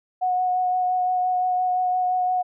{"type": "tone with vibrato", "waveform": "sine", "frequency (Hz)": 732, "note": "F#5", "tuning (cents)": -19, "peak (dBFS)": -19, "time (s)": [0.21, 2.43], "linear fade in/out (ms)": 20, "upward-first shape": "sine", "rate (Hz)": 5.8, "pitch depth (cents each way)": 13, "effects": []}